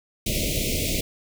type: band-stop noise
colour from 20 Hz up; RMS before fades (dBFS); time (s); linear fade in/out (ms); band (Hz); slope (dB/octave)
pink; -25; 0.26-1.01; 5; 650 to 2100; 96
effects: none